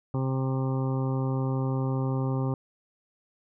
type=harmonic tone; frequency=132.2 Hz; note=C3; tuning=18 cents sharp; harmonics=1 / 2 / 3 / 4 / 6 / 7 / 8 / 9; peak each=-26 / -32 / -36 / -38 / -42 / -43 / -44 / -45 dBFS; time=0.14-2.54 s; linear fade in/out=2 ms; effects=none